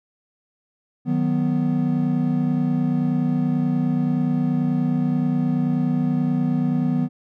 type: chord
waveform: triangle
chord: B major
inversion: first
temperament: equal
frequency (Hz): 155.56 / 185 / 246.9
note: D#3 / F#3 / B3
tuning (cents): 0 / 0 / 0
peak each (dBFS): -21 / -23 / -19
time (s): 1.05-7.09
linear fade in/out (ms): 50
effects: none